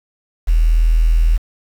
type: tone with quantisation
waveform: sine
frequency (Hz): 40.61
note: E1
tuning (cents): -25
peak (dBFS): -9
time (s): 0.47-1.38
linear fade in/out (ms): 20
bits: 6
effects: none